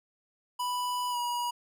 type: tone with pitch glide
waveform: square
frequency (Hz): 987.8 to 965.2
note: B5 to B5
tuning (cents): 0 to -40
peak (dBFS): -30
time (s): 0.59-1.51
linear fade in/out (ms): 10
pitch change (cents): -40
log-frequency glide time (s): 1.1-1.17
effects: none